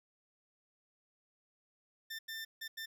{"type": "tone bursts at uneven times", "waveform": "20% pulse", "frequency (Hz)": 1790, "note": "A6", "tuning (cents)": 29, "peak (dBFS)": -36, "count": 4, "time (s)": [[2.1, 2.19], [2.28, 2.45], [2.61, 2.68], [2.77, 2.86]], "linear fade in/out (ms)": 10, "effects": []}